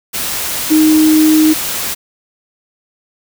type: tone in noise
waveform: sine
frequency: 311.1 Hz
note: D#4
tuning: in tune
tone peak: -6 dBFS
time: 0.7-1.54 s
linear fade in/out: 20 ms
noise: white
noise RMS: -19 dBFS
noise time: 0.13-1.95 s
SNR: +10 dB
effects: none